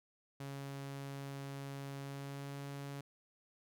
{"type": "tone with pitch glide", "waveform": "sawtooth", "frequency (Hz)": [138.59, 140.44], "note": ["C#3", "C#3"], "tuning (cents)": [0, 23], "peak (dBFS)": -39, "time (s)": [0.4, 3.01], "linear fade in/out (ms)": 5, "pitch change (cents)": 23, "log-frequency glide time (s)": [1.99, 2.59], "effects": []}